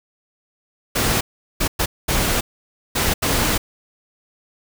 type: noise bursts at uneven times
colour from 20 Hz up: pink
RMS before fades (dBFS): -19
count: 6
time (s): 0.95-1.21 / 1.6-1.68 / 1.79-1.86 / 2.08-2.41 / 2.95-3.14 / 3.22-3.58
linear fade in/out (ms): 10
effects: none